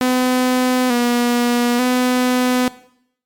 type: tone with pitch steps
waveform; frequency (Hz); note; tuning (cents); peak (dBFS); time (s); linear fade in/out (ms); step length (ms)
sawtooth; 253.1 / 241 / 250.9; B3 / B3 / B3; +43 / -42 / +28; -10; 0.01-2.68; 0; 890
effects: noise-tail reverb RT60 0.7 s tail -18 dB re dry + MP3 96 kbps